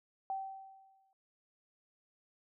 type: tone with exponential decay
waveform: sine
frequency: 773 Hz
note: G5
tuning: 24 cents flat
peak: -33 dBFS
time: 0.3-1.13 s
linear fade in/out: 1 ms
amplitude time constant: 180 ms
effects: none